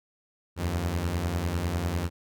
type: beating tone pair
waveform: sawtooth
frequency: 78 / 88 Hz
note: D#2 / F2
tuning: +5 / +14 cents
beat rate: 10 Hz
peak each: -28 / -24 dBFS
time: 0.56-2.1 s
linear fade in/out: 50 ms
effects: none